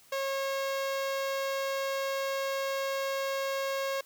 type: tone with notch filter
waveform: sawtooth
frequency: 544 Hz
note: C#5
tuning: 33 cents flat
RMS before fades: -32 dBFS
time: 0.12-4.01 s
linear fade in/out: 5 ms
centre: 9500 Hz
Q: 1.8
effects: white hiss -59 dBFS RMS until 4.05 s + high-pass 80 Hz 12 dB/octave